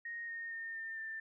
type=tone with pitch steps; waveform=sine; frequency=1864.7 / 1844.3 / 1824.2 / 1804.3 / 1784.6 Hz; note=A#6 / A#6 / A#6 / A6 / A6; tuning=0 / -19 / -38 / +43 / +24 cents; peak=-40 dBFS; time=0.05-1.2 s; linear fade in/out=5 ms; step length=230 ms; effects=none